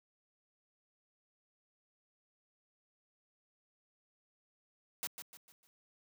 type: noise with echo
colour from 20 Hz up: white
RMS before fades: -38 dBFS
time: 5.03-5.07 s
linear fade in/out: 0 ms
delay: 150 ms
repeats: 4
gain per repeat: -8 dB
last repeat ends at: 5.67 s
effects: high-pass 200 Hz 12 dB/octave